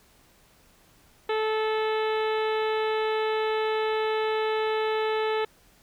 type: harmonic tone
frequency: 435.8 Hz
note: A4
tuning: 17 cents flat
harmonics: 1 / 2 / 3 / 4 / 5 / 6 / 7 / 8 / 9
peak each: -25 / -31 / -35 / -37 / -39 / -41 / -42 / -43 / -44 dBFS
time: 1.29-5.45 s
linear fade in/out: 5 ms
effects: pink hiss -59 dBFS RMS until 5.82 s